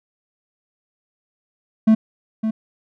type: tone with echo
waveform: triangle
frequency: 220 Hz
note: A3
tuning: in tune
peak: -7 dBFS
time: 1.87-1.95 s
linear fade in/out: 10 ms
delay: 560 ms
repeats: 1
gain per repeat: -9 dB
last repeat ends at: 2.51 s
effects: none